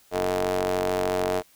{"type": "ring-modulated tone", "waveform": "sawtooth", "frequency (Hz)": 93.6, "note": "F#2", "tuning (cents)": 20, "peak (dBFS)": -16, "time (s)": [0.11, 1.43], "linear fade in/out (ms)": 50, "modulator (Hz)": 537, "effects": ["white hiss -58 dBFS RMS until 1.55 s"]}